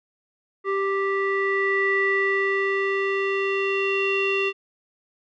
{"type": "tone with low-pass filter sweep", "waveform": "square", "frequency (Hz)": 392, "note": "G4", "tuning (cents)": 0, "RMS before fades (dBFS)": -23, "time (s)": [0.64, 4.53], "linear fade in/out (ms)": 50, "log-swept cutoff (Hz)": [1600, 2900], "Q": 6.7, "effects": []}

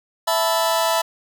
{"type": "chord", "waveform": "sawtooth", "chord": "E suspended fourth", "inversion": "none", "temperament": "just", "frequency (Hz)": [659.3, 879, 988.9], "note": ["E5", "A5", "B5"], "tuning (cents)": [0, -2, 2], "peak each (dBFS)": [-16, -20, -18], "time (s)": [0.27, 1.02], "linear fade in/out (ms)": 10, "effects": []}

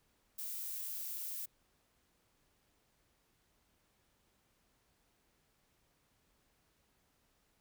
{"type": "noise", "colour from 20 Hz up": "violet", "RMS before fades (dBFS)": -42, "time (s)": [0.38, 1.46], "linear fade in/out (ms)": 10, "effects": ["pink hiss -75 dBFS RMS until 7.6 s"]}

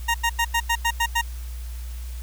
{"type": "tone bursts", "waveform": "20% pulse", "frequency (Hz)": 932.3, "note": "A#5", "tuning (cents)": 0, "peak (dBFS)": -14, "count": 8, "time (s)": [0.08, 1.215], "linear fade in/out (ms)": 10, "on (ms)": 64, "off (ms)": 89, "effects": ["added 60 Hz sine -30 dBFS peak until 2.22 s", "white hiss -47 dBFS RMS until 2.22 s"]}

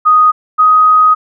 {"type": "tone pair in turn", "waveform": "sine", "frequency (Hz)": [1244.5, 1253.9], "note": ["D#6", "D#6"], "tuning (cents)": [0, 13], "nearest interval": "unison", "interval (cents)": 13, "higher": "second", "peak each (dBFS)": -4, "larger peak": "neither", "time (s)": [[0.05, 0.32], [0.58, 1.15]], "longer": "second", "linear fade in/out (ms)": 20, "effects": []}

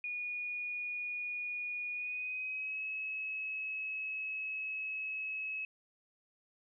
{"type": "tone with pitch glide", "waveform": "sine", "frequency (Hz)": [2452, 2574], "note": ["D#7", "E7"], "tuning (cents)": [-26, -42], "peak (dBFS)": -36, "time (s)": [0.04, 5.65], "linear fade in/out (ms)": 2, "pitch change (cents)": 84, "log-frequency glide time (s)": [1.93, 2.83], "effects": []}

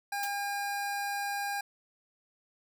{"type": "tone", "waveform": "25% pulse", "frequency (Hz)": 807, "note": "G#5", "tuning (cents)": -50, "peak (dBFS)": -28, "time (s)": [0.12, 1.61], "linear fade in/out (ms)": 5}
{"type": "noise with exponential decay", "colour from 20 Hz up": "blue", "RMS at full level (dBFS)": -33, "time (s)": [0.23, 0.34], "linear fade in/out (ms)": 2, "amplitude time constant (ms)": 22}
{"effects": []}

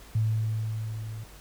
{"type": "tone with level ramp", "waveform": "sine", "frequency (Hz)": 110, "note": "A2", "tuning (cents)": 0, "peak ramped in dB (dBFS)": [-21, -35], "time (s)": [0.15, 1.24], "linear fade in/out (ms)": 5, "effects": ["added 50 Hz sine -50 dBFS peak until 1.4 s", "pink hiss -51 dBFS RMS until 1.4 s"]}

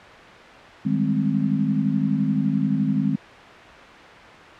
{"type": "chord", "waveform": "sine", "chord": "Ab major seventh", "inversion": "second", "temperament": "equal", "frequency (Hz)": [155.56, 196, 207.7, 261.6], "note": ["Eb3", "G3", "Ab3", "C4"], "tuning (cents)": [0, 0, 0, 0], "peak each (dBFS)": [-25, -26, -23, -24], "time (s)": [0.85, 3.16], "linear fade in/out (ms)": 10, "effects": ["white hiss -41 dBFS RMS until 4.59 s", "low-pass 2000 Hz 12 dB/octave"]}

